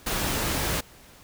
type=noise; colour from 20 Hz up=pink; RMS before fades=-27 dBFS; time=0.06-0.81 s; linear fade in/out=10 ms; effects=pink hiss -51 dBFS RMS until 1.23 s